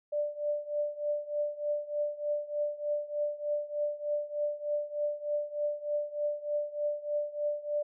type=tone with tremolo; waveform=sine; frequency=590 Hz; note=D5; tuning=8 cents sharp; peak=-26 dBFS; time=0.12-7.83 s; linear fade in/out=10 ms; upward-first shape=triangle; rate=3.3 Hz; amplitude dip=90%; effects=none